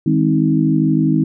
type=harmonic tone with a mistuned harmonic; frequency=52.6 Hz; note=G#1; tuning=23 cents sharp; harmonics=3 / 4 / 5 / 6; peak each=-16 / -20 / -17 / -17 dBFS; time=0.06-1.24 s; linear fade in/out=5 ms; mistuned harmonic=4; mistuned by=-46 cents; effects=none